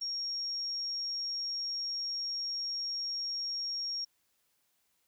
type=tone; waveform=sine; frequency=5570 Hz; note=F8; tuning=5 cents flat; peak=-33 dBFS; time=0.01-4.05 s; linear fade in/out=10 ms; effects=white hiss -75 dBFS RMS until 5.07 s